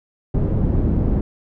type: low-pass noise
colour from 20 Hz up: pink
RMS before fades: -18 dBFS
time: 0.34-1.21 s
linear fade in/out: 5 ms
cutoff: 290 Hz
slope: 12 dB/octave
effects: none

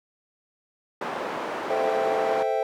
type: band-pass noise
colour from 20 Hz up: white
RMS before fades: -31 dBFS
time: 1.01-2.43 s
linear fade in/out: 5 ms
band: 330 to 930 Hz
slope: 12 dB/octave
type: chord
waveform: triangle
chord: A minor seventh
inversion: none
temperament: equal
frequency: 440 / 523.3 / 659.3 / 784 Hz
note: A4 / C5 / E5 / G5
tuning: 0 / 0 / 0 / 0 cents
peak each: -26 dBFS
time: 1.7-2.63 s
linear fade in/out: 2 ms
effects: none

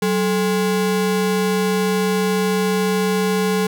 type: ring-modulated tone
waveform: square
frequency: 310 Hz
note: D#4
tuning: 6 cents flat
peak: -14 dBFS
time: 0.02-3.67 s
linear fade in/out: 5 ms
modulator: 123 Hz
effects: none

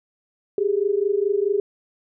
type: tone pair together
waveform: sine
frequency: 392 / 416.7 Hz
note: G4 / G#4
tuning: 0 / +6 cents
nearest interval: minor second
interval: 106 cents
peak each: -21 dBFS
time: 0.58-1.6 s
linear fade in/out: 2 ms
effects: none

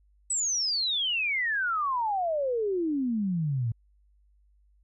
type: exponential sweep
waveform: sine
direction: down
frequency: 8050 to 109.5 Hz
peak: -25 dBFS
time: 0.3-3.72 s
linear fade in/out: 5 ms
effects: added 50 Hz sine -60 dBFS peak until 4.83 s

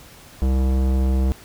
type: tone with tanh clipping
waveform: sine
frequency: 65.41 Hz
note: C2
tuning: in tune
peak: -18 dBFS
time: 0.42-1.32 s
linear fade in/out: 0 ms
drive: 18 dB
effects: pink hiss -45 dBFS RMS until 1.44 s

